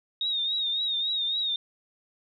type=tone with vibrato; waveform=sine; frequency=3729 Hz; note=A#7; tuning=in tune; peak=-25 dBFS; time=0.21-1.56 s; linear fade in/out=2 ms; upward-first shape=triangle; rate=3.6 Hz; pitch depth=81 cents each way; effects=none